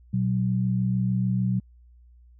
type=tone pair together; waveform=sine; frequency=120.5 / 187.2 Hz; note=B2 / F#3; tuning=-42 / +20 cents; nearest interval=minor sixth; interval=762 cents; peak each=-24 dBFS; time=0.13-1.6 s; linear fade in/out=10 ms; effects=added 60 Hz sine -50 dBFS peak until 2.39 s